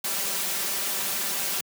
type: noise with comb filter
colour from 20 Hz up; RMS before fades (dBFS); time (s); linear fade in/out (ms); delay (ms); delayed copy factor
white; -28; 0.04-1.61; 5; 5.1; +0.65
effects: high-pass 150 Hz 12 dB/octave